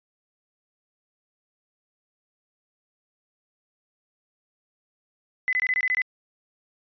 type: tone bursts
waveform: sine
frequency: 2016 Hz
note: B6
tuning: 35 cents sharp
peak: -20 dBFS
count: 8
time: 5.48-6.018 s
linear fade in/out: 0 ms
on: 48 ms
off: 22 ms
effects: resampled to 11025 Hz